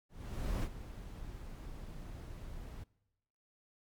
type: noise with ADSR envelope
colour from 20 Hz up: brown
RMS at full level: -33 dBFS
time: 0.09-2.84 s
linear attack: 540 ms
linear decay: 52 ms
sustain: -13 dB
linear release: 7 ms
effects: noise-tail reverb RT60 1.0 s tail -23 dB re dry + MP3 96 kbps